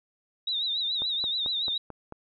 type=tone with vibrato; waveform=sine; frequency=3781 Hz; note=A#7; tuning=24 cents sharp; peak=-26 dBFS; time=0.47-1.78 s; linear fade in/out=5 ms; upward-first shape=triangle; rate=7 Hz; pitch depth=110 cents each way
type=click train; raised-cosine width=1 ms; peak=-25 dBFS; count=6; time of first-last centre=1.02-2.124 s; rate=4.53 Hz
effects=none